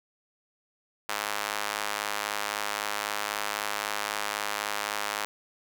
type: tone with high-pass filter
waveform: sawtooth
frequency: 103.83 Hz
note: G#2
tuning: in tune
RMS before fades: -32 dBFS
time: 1.09-5.25 s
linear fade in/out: 0 ms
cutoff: 1000 Hz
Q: 0.92
effects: none